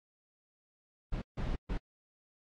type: noise bursts at uneven times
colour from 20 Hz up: brown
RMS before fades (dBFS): -34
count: 3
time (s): 1.12-1.22 / 1.37-1.56 / 1.69-1.78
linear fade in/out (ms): 10
effects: low-pass 4000 Hz 12 dB/octave + AAC 48 kbps

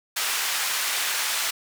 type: band-pass noise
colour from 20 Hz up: pink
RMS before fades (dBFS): -26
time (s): 0.16-1.51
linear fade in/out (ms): 10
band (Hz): 1400 to 16000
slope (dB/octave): 12
effects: none

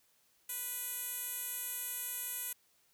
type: tone with band-pass filter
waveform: 10% pulse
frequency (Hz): 493.9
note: B4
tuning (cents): 0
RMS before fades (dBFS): -40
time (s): 0.49-2.53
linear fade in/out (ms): 5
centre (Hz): 11000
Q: 4.4
effects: white hiss -71 dBFS RMS until 2.93 s

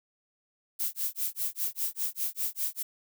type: noise with tremolo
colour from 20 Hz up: violet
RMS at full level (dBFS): -29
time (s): 0.79-2.83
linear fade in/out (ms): 10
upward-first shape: sine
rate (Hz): 5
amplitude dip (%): 100
effects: none

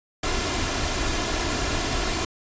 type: noise with comb filter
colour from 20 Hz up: pink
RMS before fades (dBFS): -25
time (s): 0.23-2.25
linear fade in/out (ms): 5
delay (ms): 2.9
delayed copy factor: +0.5
effects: resampled to 16000 Hz

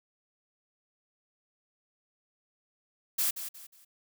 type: noise with echo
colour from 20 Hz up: blue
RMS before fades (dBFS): -28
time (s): 3.18-3.31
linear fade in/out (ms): 10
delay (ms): 180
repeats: 3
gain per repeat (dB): -10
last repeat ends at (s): 3.85
effects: none

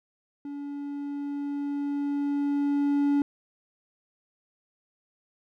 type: tone with level ramp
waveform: triangle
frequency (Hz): 285.3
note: C#4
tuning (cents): +50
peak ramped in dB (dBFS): -32 to -18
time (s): 0.45-3.22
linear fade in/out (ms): 2
effects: none

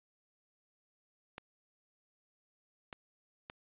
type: clicks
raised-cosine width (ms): 0.3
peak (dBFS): -27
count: 3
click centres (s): 1.381 / 2.928 / 3.499
effects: resampled to 8000 Hz + 11-bit

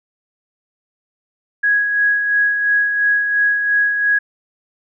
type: tone with tremolo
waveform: sine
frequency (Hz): 1661.2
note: G#6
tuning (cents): 0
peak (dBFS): -11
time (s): 1.63-4.19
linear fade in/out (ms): 10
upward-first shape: sine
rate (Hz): 2.9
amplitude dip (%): 45
effects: none

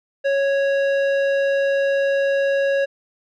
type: tone with low-pass filter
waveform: square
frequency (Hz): 553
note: C#5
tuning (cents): -4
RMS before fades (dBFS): -19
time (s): 0.24-2.86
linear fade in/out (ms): 20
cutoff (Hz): 2400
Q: 0.83
effects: none

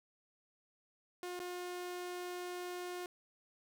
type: tone with dropouts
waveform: sawtooth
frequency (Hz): 357.5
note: F4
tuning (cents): +41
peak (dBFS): -37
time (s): 1.23-3.06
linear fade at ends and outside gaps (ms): 1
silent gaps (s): 1.393-1.4
effects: none

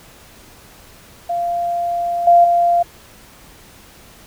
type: tone with level steps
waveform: sine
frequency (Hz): 693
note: F5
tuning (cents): -14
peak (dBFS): -17 / -6 / -11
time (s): 1.29-2.83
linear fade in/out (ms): 10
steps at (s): 2.27 / 2.44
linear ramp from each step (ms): 5
effects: pink hiss -44 dBFS RMS until 4.26 s

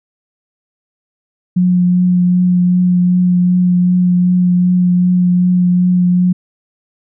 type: tone with vibrato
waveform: sine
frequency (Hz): 179.5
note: F3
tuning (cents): +48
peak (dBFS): -8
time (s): 1.56-6.33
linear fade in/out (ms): 10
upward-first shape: triangle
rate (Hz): 2.6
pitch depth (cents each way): 15
effects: none

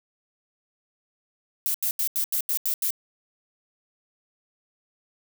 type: noise bursts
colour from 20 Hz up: violet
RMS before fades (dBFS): -25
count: 8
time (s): 1.66-2.905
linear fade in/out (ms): 0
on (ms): 83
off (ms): 83
effects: none

